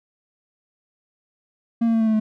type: tone with pitch steps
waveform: triangle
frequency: 231.1 / 228.1 / 225 / 222.1 / 219.1 / 216.2 Hz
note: A#3 / A#3 / A3 / A3 / A3 / A3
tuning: -15 / -37 / +39 / +16 / -7 / -30 cents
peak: -14 dBFS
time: 1.81-2.2 s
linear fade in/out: 10 ms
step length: 65 ms
effects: none